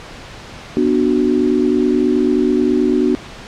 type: chord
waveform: sine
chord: B minor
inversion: none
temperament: equal with one note detuned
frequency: 246.9 / 296.2 / 370 Hz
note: B3 / D4 / F#4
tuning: 0 / +15 / 0 cents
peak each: -16 dBFS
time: 0.77-3.15 s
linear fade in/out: 0 ms
effects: pink hiss -34 dBFS RMS until 3.47 s + low-pass 5000 Hz 12 dB/octave